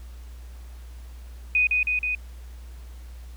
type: tone with echo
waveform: sine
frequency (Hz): 2489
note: D#7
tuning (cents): 0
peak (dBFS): -17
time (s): 1.55-1.67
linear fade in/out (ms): 2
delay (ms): 160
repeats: 3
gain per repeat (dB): -2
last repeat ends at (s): 2.15
effects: added 60 Hz sine -38 dBFS peak until 3.36 s + pink hiss -55 dBFS RMS until 3.36 s